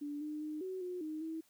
sine tone with pitch steps, 291.3 / 302.4 / 305.5 / 374.6 / 360.6 / 310.3 / 321.8 Hz, D4 / D#4 / D#4 / F#4 / F#4 / D#4 / E4, -14 / -49 / -32 / +21 / -45 / -5 / -42 cents, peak -38 dBFS, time 0.01-1.41 s, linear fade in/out 10 ms, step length 200 ms, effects white hiss -70 dBFS RMS until 1.49 s

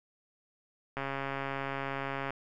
click train, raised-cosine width 0.5 ms, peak -20 dBFS, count 184, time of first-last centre 0.97-2.306 s, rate 137 Hz, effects none

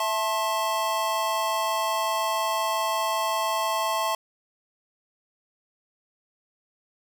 square chord, A minor, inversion second, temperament equal with one note detuned, 659.3 / 880 / 1070.3 Hz, E5 / A5 / C6, 0 / 0 / +39 cents, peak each -30 / -29 / -28 dBFS, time 0-4.15 s, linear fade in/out 2 ms, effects none

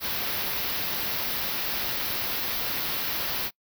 white band-stop noise, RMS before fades -29 dBFS, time 0-3.51 s, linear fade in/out 50 ms, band 5400 to 12000 Hz, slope 48 dB/octave, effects noise-tail reverb RT60 0.1 s tail -25 dB re dry

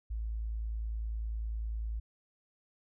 sine tone, 55 Hz, A1, in tune, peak -33 dBFS, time 0.1-2 s, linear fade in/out 10 ms, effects none

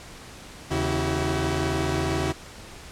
sawtooth tone cluster, 80 / 137.8 / 325.9 / 379.1 Hz, D#2 / C#3 / E4 / F#4, +49 / -10 / -20 / +42 cents, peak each -25 dBFS, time 0.7-2.33 s, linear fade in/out 20 ms, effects pink hiss -43 dBFS RMS until 2.91 s + low-pass 9000 Hz 12 dB/octave

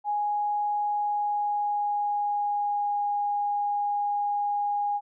sine tone with pitch glide, 829 to 820.4 Hz, G#5 to G#5, -3 to -21 cents, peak -24 dBFS, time 0.04-5.01 s, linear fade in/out 50 ms, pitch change -18 cents, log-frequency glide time 0.88-3.04 s, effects none

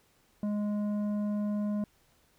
triangle tone with tanh clipping, 207.7 Hz, G#3, in tune, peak -30 dBFS, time 0.43-1.84 s, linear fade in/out 2 ms, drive 13 dB, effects pink hiss -67 dBFS RMS until 2.38 s

